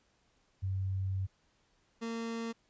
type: tone pair in turn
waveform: sine / 30% pulse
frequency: 95.5 / 229.1 Hz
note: G2 / A#3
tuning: -45 / -30 cents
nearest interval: octave + minor third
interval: 1515 cents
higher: second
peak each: -31 / -33 dBFS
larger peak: first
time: 0.62-1.27 / 2.01-2.53 s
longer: first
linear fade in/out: 20 ms
effects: pink hiss -72 dBFS RMS until 2.69 s + resampled to 16000 Hz